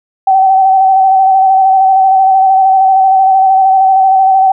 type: tone with vibrato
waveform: sine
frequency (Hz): 766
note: G5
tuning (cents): -40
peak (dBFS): -4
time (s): 0.27-4.52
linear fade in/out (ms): 5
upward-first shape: square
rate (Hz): 13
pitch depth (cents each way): 22
effects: none